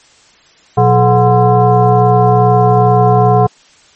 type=tone with frequency modulation; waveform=sine; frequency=426.3 Hz; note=G#4; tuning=45 cents sharp; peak=-5 dBFS; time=0.77-3.47 s; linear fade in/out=10 ms; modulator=305 Hz; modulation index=1.6; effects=white hiss -46 dBFS RMS until 3.95 s + MP3 32 kbps